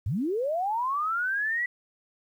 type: linear sweep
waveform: sine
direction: up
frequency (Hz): 78.6 to 1975.5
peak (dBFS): -25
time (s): 0.06-1.66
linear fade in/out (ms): 5
effects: 10-bit